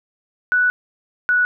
sine tone pair in turn, 1480 / 1472 Hz, F#6 / F#6, 0 / -9 cents, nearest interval unison, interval 9 cents, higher first, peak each -13 dBFS, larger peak neither, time 0.52-0.7 / 1.29-1.45 s, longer first, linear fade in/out 0 ms, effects none

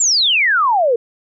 sine exponential sweep, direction down, 7610 to 448.2 Hz, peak -11 dBFS, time 0-0.96 s, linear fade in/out 5 ms, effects none

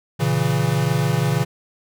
square chord, A# diminished, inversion none, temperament equal, 116.54 / 138.59 / 164.81 Hz, A#2 / C#3 / E3, 0 / 0 / 0 cents, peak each -24 / -21 / -23 dBFS, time 0.19-1.45 s, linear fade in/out 20 ms, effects none

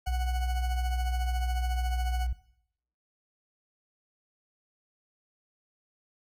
40% pulse tone with tremolo, 740 Hz, F#5, in tune, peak -32 dBFS, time 0.06-2.27 s, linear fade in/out 10 ms, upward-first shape triangle, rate 14 Hz, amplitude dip 70%
sine tone with pitch glide, 61.74 to 60.89 Hz, B1 to B1, 0 to -24 cents, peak -27 dBFS, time 0.07-2.33 s, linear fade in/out 5 ms, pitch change -24 cents, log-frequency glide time 0.33-2.08 s
effects noise-tail reverb RT60 0.7 s tail -17 dB re dry

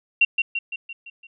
sine tone with echo, 2750 Hz, F7, 27 cents flat, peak -12 dBFS, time 0.21-0.25 s, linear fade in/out 5 ms, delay 170 ms, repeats 6, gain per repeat -5 dB, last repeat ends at 1.27 s, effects none

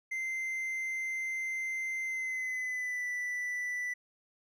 triangle tone with pitch glide, 2079 to 1977.1 Hz, C7 to B6, -12 to +1 cents, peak -31 dBFS, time 0.11-3.94 s, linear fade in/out 10 ms, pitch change -87 cents, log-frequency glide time 2.04-3.07 s, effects none

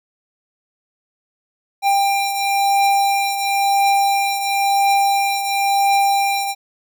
square beating tone pair, 794 / 794.97 Hz, G5 / G5, +22 / +24 cents, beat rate 0.97 Hz, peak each -16 / -23 dBFS, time 1.82-6.55 s, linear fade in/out 50 ms, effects none

